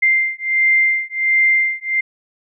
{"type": "beating tone pair", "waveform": "sine", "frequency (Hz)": [2093, 2094.4], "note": ["C7", "C7"], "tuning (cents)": [0, 1], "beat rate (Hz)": 1.4, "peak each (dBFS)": -16, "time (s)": [0.02, 2.01], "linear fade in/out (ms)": 10, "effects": []}